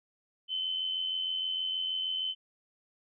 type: tone with amplitude modulation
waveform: sine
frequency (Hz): 3055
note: G7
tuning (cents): -45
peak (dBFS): -28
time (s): 0.48-2.35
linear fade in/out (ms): 50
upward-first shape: sine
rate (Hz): 86.4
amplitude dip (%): 45
effects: none